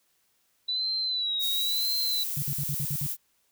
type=tone with vibrato; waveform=sine; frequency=3951 Hz; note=B7; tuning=in tune; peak=-26 dBFS; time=0.68-2.24 s; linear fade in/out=10 ms; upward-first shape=sine; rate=0.97 Hz; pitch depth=74 cents each way
type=noise; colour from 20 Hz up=violet; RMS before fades=-32 dBFS; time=1.39-3.17 s; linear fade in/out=50 ms
type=tone bursts; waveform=sine; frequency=143.2 Hz; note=D3; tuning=43 cents flat; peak=-29 dBFS; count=7; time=2.37-3.064 s; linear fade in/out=0 ms; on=52 ms; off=55 ms
effects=white hiss -70 dBFS RMS until 3.51 s